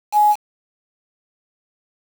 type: tone with quantisation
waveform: sine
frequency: 838 Hz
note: G#5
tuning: 15 cents sharp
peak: -10 dBFS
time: 0.12-0.36 s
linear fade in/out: 50 ms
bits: 5
effects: none